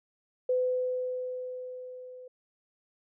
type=tone with level ramp; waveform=sine; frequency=505 Hz; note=B4; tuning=39 cents sharp; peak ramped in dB=-23 to -44 dBFS; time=0.49-2.28 s; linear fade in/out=5 ms; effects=none